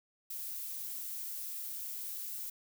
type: noise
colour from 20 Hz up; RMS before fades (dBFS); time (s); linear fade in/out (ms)
violet; -41; 0.3-2.5; 5
effects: none